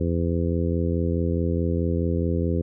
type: harmonic tone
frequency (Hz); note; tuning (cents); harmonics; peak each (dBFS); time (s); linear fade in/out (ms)
84.7; E2; +48; 1 / 2 / 3 / 4 / 5 / 6; -24 / -27 / -29 / -30 / -31 / -32; 0-2.62; 10
effects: none